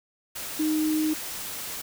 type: tone in noise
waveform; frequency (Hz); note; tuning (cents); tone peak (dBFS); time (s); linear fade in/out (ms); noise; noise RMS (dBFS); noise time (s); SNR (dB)
sine; 310; D#4; -6; -22; 0.59-1.14; 10; white; -35; 0.35-1.82; +10
effects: none